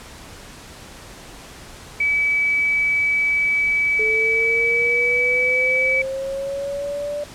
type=tone; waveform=sine; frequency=2291 Hz; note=D7; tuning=44 cents flat; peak=-16 dBFS; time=2-6.02 s; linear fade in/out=5 ms
type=linear sweep; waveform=sine; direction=up; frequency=433.2 to 588 Hz; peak=-23 dBFS; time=3.99-7.24 s; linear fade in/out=5 ms
effects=pink hiss -40 dBFS RMS until 7.34 s + low-pass 10000 Hz 12 dB/octave